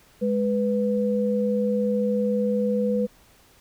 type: tone pair together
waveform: sine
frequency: 207.9 / 494.5 Hz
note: G#3 / B4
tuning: +2 / +2 cents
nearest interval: octave + minor third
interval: 1500 cents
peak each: -23 dBFS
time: 0.21-3.07 s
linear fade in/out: 20 ms
effects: pink hiss -56 dBFS RMS until 3.6 s